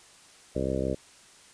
harmonic tone, 66 Hz, C2, 16 cents sharp, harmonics 1 / 2 / 3 / 4 / 5 / 6 / 7 / 8 / 9, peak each -35 / -35 / -35 / -35 / -35 / -35 / -35 / -35 / -35 dBFS, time 0.55-0.95 s, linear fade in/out 10 ms, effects white hiss -54 dBFS RMS until 1.53 s + resampled to 22050 Hz

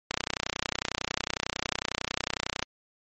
click train, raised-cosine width 0.2 ms, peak -9 dBFS, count 79, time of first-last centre 0.11-2.626 s, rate 31 Hz, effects MP3 32 kbps

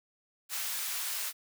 white high-pass noise, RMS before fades -35 dBFS, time 0.49-1.33 s, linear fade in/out 50 ms, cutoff 1000 Hz, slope 12 dB/octave, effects none

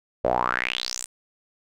sawtooth tone with band-pass filter sweep, 61.74 Hz, B1, in tune, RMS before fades -26 dBFS, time 0.24-1.06 s, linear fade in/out 10 ms, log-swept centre 540 to 9000 Hz, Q 6, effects none

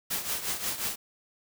white noise with tremolo, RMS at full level -29 dBFS, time 0.1-0.96 s, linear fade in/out 10 ms, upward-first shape triangle, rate 5.6 Hz, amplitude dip 75%, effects none

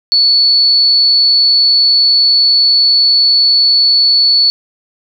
sine tone, 4435 Hz, C#8, in tune, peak -6 dBFS, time 0.12-4.5 s, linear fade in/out 0 ms, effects none

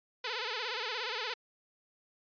5% pulse tone with vibrato, 466.2 Hz, A#4, in tune, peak -22 dBFS, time 0.24-1.34 s, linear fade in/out 5 ms, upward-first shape sine, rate 17 Hz, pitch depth 160 cents each way, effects resampled to 11025 Hz

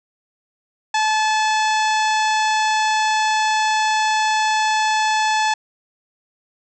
harmonic tone, 865 Hz, A5, 30 cents flat, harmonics 1 / 2 / 3 / 4 / 5 / 6 / 7 / 8 / 9, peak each -17 / -23 / -27 / -29 / -31 / -33 / -34 / -35 / -36 dBFS, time 0.94-5.54 s, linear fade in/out 5 ms, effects none

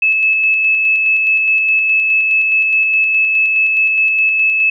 sine tone with tremolo, 2603 Hz, E7, 22 cents flat, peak -9 dBFS, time 0.02-4.7 s, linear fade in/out 5 ms, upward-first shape square, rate 4.8 Hz, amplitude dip 25%, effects none

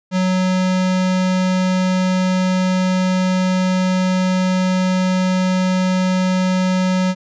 square tone, 185 Hz, F#3, in tune, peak -15 dBFS, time 0.11-7.15 s, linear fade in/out 50 ms, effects resampled to 16000 Hz

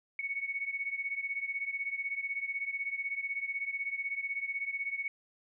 sine beating tone pair, 2217 / 2233 Hz, C#7 / C#7, 0 / +12 cents, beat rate 16 Hz, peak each -35 / -38 dBFS, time 0.19-5.08 s, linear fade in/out 2 ms, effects none

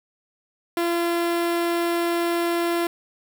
sawtooth tone with notch filter, 341.8 Hz, F4, 37 cents flat, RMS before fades -23 dBFS, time 0.77-2.87 s, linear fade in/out 2 ms, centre 6200 Hz, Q 1.3, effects 7-bit

